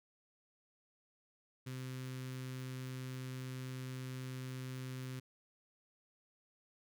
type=tone with notch filter; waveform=sawtooth; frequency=129.1 Hz; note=C3; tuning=23 cents flat; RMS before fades=-44 dBFS; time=1.66-5.2 s; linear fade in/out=10 ms; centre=720 Hz; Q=0.72; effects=none